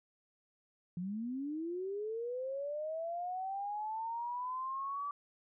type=linear sweep; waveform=sine; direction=up; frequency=169.6 to 1158 Hz; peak=-36 dBFS; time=0.97-5.11 s; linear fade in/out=2 ms; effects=none